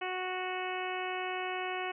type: harmonic tone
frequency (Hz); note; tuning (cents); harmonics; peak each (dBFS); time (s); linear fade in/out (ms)
368.7; F#4; -6; 1 / 2 / 3 / 4 / 5 / 6 / 7 / 8; -39 / -38 / -42 / -44 / -44 / -43 / -43 / -46; 0.01-1.92; 10
effects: none